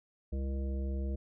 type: harmonic tone with a mistuned harmonic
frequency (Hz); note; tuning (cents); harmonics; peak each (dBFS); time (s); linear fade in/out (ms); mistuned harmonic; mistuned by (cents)
67.3; C2; +49; 1 / 3 / 5 / 7 / 9; -32 / -42 / -46 / -49 / -51; 0.32-1.16; 10; 3; -15
effects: none